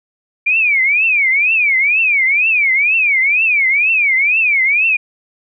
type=tone with vibrato; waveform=sine; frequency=2349 Hz; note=D7; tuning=in tune; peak=-10 dBFS; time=0.46-4.97 s; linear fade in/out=10 ms; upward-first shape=triangle; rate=2.1 Hz; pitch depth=260 cents each way; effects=none